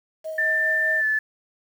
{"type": "tone with tremolo", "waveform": "sine", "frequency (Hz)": 633, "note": "D#5", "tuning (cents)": 30, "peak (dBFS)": -27, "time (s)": [0.24, 1.02], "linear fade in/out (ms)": 20, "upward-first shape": "triangle", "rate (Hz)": 4.9, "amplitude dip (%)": 50}
{"type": "tone with pitch glide", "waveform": "sine", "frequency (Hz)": [1782, 1739.3], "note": ["A6", "A6"], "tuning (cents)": [22, -20], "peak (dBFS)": -19, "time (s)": [0.38, 1.19], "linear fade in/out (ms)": 5, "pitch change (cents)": -42, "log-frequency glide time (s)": [0.97, 1.06]}
{"effects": ["8-bit"]}